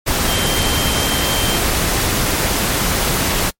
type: tone in noise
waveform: sine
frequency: 3148 Hz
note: G7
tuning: 7 cents sharp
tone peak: -22 dBFS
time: 0.27-1.59 s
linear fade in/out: 20 ms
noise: pink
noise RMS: -17 dBFS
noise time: 0.06-3.51 s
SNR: -8 dB
effects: noise-tail reverb RT60 0.1 s tail -26 dB re dry + MP3 64 kbps